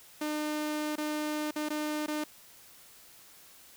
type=tone with dropouts; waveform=sawtooth; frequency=302.5 Hz; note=D#4; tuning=49 cents flat; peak=-27 dBFS; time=0.21-2.24 s; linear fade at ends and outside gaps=5 ms; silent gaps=0.957-0.98 / 1.51-1.559 / 1.688-1.702 / 2.063-2.08 s; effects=white hiss -55 dBFS RMS until 3.76 s